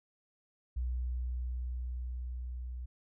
sine tone with level ramp, 61.74 Hz, B1, in tune, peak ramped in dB -31 to -38 dBFS, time 0.76-2.86 s, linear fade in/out 10 ms, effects none

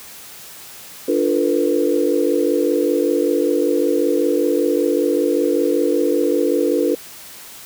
sine chord, B half-diminished seventh, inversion first, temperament equal with one note detuned, 293.7 / 349.2 / 448.7 / 493.9 Hz, D4 / F4 / A4 / B4, 0 / 0 / +34 / 0 cents, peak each -20 dBFS, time 1.08-6.95 s, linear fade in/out 5 ms, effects white hiss -38 dBFS RMS until 7.65 s + high-pass 60 Hz 12 dB/octave

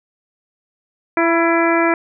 harmonic tone with a mistuned harmonic, 334.7 Hz, E4, 26 cents sharp, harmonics 1 / 2 / 3 / 4 / 5 / 6 / 7, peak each -16 / -19 / -21 / -22 / -23 / -24 / -24 dBFS, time 1.17-1.94 s, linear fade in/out 2 ms, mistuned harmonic 3, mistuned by -29 cents, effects none

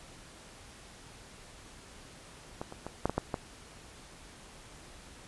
clicks, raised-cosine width 1 ms, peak -22 / -28 / -24 / -13 / -17 / -14 / -17 dBFS, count 7, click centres 2.615 / 2.724 / 2.866 / 3.056 / 3.096 / 3.18 / 3.342 s, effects pink hiss -52 dBFS RMS until 5.27 s + resampled to 24000 Hz

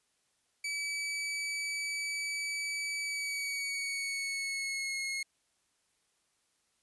sawtooth tone with pitch glide, 2294 to 2165 Hz, D7 to C#7, -41 to -41 cents, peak -30 dBFS, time 0.64-5.23 s, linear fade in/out 5 ms, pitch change -100 cents, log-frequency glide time 3.02-4.97 s, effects white hiss -75 dBFS RMS until 6.82 s + resampled to 24000 Hz

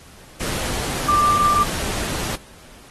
sine tone in noise, 1184 Hz, D6, 14 cents sharp, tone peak -14 dBFS, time 1.08-1.64 s, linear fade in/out 10 ms, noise pink, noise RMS -26 dBFS, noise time 0.4-2.36 s, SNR +9 dB, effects pink hiss -46 dBFS RMS until 2.9 s + AAC 32 kbps

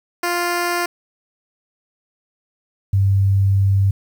10% pulse / sine tone pair in turn, 349.2 / 97.99 Hz, F4 / G2, 0 / 0 cents, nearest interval octave + minor seventh, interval 2200 cents, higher first, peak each -10 / -12 dBFS, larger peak first, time 0.23-0.86 / 2.93-3.91 s, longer second, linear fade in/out 5 ms, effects 8-bit

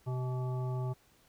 harmonic tone with a mistuned harmonic, 127.6 Hz, C3, 43 cents flat, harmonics 1 / 3 / 5 / 7 / 9, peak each -32 / -43 / -47 / -47 / -51 dBFS, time 0.06-0.94 s, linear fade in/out 20 ms, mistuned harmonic 7, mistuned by -57 cents, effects pink hiss -66 dBFS RMS until 1.28 s

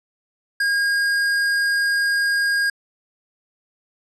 sine tone with tanh clipping, 1625 Hz, G#6, 38 cents flat, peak -19 dBFS, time 0.6-2.7 s, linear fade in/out 5 ms, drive 15 dB, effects low-pass 11000 Hz 12 dB/octave

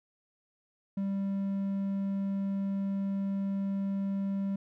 triangle tone, 196.4 Hz, G3, 4 cents sharp, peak -27 dBFS, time 0.97-4.56 s, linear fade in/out 5 ms, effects none

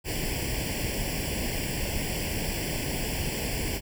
pink noise with comb filter, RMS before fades -30 dBFS, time 0.04-3.81 s, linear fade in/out 50 ms, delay 0.39 ms, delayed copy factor +1, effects none

